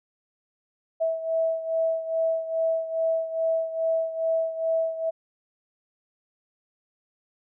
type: beating tone pair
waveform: sine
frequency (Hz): 651 / 653.4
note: E5 / E5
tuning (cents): -22 / -15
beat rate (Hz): 2.4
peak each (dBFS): -24 / -29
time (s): 1-5.11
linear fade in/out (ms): 20
effects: none